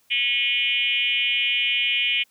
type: tone with frequency modulation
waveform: sine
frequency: 2702 Hz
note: E7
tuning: 42 cents sharp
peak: -19 dBFS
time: 0.1-2.24 s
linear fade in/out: 20 ms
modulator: 256 Hz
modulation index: 2
effects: white hiss -63 dBFS RMS until 2.3 s + high-pass 60 Hz 12 dB/octave